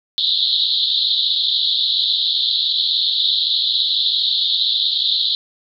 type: band-pass noise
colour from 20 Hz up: white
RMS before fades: -18 dBFS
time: 0.18-5.35 s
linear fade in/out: 0 ms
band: 3400 to 4200 Hz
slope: 96 dB/octave
effects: none